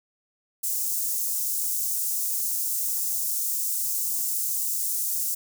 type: high-pass noise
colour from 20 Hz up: white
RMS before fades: -27 dBFS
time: 0.63-5.35 s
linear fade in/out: 10 ms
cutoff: 6500 Hz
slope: 24 dB/octave
effects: none